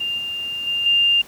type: tone with level steps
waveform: sine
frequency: 2800 Hz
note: F7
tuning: 4 cents sharp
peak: -21 / -24 / -19 / -13 dBFS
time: 0-1.22 s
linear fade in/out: 10 ms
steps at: 0.18 / 0.67 / 0.86 s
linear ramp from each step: 2 ms
effects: pink hiss -44 dBFS RMS until 1.27 s + high-pass 80 Hz 12 dB/octave